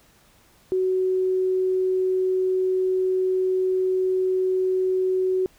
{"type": "tone", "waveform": "sine", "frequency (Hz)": 373, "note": "F#4", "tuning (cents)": 14, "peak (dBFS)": -19, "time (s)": [0.72, 5.46], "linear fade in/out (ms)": 0, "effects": ["pink hiss -57 dBFS RMS until 5.58 s"]}